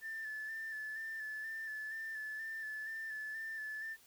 sine tone with vibrato, 1760 Hz, A6, in tune, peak -39 dBFS, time 0.01-3.97 s, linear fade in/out 50 ms, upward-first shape square, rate 2.1 Hz, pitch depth 26 cents each way, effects tanh soft clip ceiling -36 dBFS + white hiss -64 dBFS RMS until 4.06 s

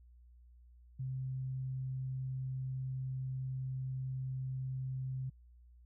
sine tone, 130.81 Hz, C3, in tune, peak -36 dBFS, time 0.99-5.3 s, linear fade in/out 10 ms, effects added 60 Hz sine -57 dBFS peak until 5.85 s

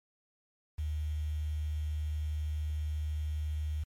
sine tone with quantisation, 76.2 Hz, D#2, 36 cents flat, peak -31 dBFS, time 0.78-3.84 s, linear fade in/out 10 ms, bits 9, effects MP3 64 kbps

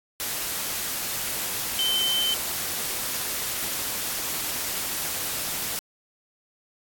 sine tone in noise, 3081 Hz, G7, 31 cents flat, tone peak -22 dBFS, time 1.79-2.34 s, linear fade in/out 0 ms, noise white, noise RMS -29 dBFS, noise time 0.2-5.79 s, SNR +4 dB, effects AAC 64 kbps

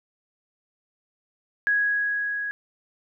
sine tone with level ramp, 1661.2 Hz, G#6, in tune, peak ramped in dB -18 to -27 dBFS, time 1.67-2.51 s, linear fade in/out 0 ms, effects none

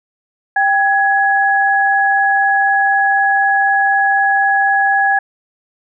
sine tone pair together, 790 / 1674 Hz, G5 / G#6, +13 / +13 cents, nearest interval octave + minor second, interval 1300 cents, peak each -13 dBFS, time 0.56-5.19 s, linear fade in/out 5 ms, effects none

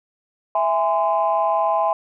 sine chord, E augmented, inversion none, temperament just, 659.3 / 824.1 / 1030.1 Hz, E5 / G#5 / B#5, 0 / -14 / -27 cents, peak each -20 / -20 / -21 dBFS, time 0.55-1.93 s, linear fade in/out 2 ms, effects tanh soft clip ceiling -8 dBFS

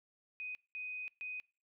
sine tone bursts at uneven times, 2500 Hz, D#7, 8 cents sharp, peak -40 dBFS, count 3, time 0.4-0.55 / 0.75-1.08 / 1.21-1.4 s, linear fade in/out 0 ms, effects noise-tail reverb RT60 0.4 s tail -25 dB re dry

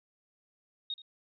sine tone with echo, 3729 Hz, A#7, in tune, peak -33 dBFS, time 0.9-0.94 s, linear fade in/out 2 ms, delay 79 ms, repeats 1, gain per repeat -15 dB, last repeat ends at 1.019 s, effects none

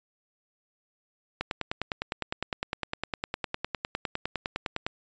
click train, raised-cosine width 0.3 ms, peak -13 dBFS, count 35, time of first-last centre 1.41-4.865 s, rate 9.84 Hz, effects resampled to 16000 Hz

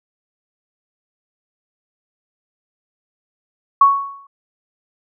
sine tone with exponential decay, 1111 Hz, C#6, 4 cents sharp, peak -4 dBFS, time 3.81-4.27 s, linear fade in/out 5 ms, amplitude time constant 98 ms, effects none

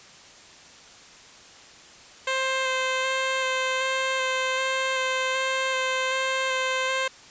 10% pulse tone with vibrato, 523.3 Hz, C5, in tune, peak -15 dBFS, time 2.27-7.08 s, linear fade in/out 5 ms, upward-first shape square, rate 1.3 Hz, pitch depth 10 cents each way, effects white hiss -48 dBFS RMS until 7.3 s + resampled to 16000 Hz

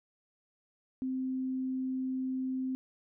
sine tone, 260 Hz, C4, 11 cents flat, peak -31 dBFS, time 1.02-2.75 s, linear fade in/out 0 ms, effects none

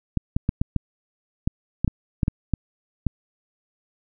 clicks, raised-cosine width 5 ms, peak -8 dBFS, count 12, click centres 0.173 / 0.365 / 0.491 / 0.615 / 0.763 / 1.475 / 1.846 / 1.878 / 2.232 / 2.281 / 2.537 / 3.067 s, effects none

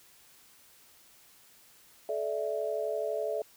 sine chord, A suspended fourth, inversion none, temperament equal with one note detuned, 432.7 / 587.3 / 659.3 Hz, A4 / D5 / E5, -29 / 0 / 0 cents, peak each -34 dBFS, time 2.09-3.42 s, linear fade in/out 2 ms, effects white hiss -59 dBFS RMS until 3.56 s

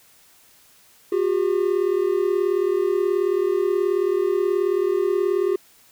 triangle tone pair together, 361.4 / 400 Hz, F#4 / G4, -41 / +35 cents, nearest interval major second, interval 176 cents, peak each -19 dBFS, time 1.12-5.56 s, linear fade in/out 5 ms, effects white hiss -54 dBFS RMS until 5.91 s

